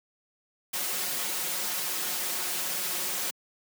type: noise with comb filter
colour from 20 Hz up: white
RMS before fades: -31 dBFS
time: 0.73-3.31 s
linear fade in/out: 10 ms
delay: 5.5 ms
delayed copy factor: +0.65
effects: high-pass 200 Hz 12 dB/octave